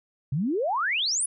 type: exponential sweep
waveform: sine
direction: up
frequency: 125.4 to 10520 Hz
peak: -23 dBFS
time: 0.32-1.26 s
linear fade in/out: 5 ms
effects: none